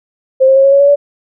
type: tone with pitch steps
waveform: sine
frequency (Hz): 526 / 533.7 / 541.4 / 549.3 / 557.3 / 565.4 / 573.6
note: C5 / C5 / C#5 / C#5 / C#5 / C#5 / D5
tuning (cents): +9 / +34 / -41 / -16 / +9 / +34 / -41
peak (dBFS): -4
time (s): 0.4-0.96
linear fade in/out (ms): 20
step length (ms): 80
effects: none